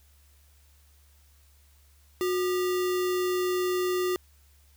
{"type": "tone with sample-and-hold", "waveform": "sine", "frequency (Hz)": 363.8, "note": "F#4", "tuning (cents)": -29, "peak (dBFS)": -24, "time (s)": [2.21, 4.16], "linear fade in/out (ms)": 0, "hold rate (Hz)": 1575, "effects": ["added 71 Hz sine -57 dBFS peak until 4.76 s", "white hiss -64 dBFS RMS until 4.76 s"]}